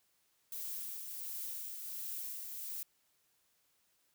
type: noise with tremolo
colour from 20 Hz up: violet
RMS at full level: -41 dBFS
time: 0.52-2.83 s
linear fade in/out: 2 ms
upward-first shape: triangle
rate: 1.4 Hz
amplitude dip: 40%
effects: white hiss -75 dBFS RMS until 4.14 s